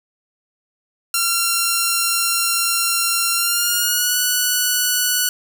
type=tone with pitch glide; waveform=5% pulse; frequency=1371 to 1477.9 Hz; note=F6 to F#6; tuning=-32 to -2 cents; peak=-5 dBFS; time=1.14-5.29 s; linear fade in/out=2 ms; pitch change=+130 cents; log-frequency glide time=3.35-4.17 s; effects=none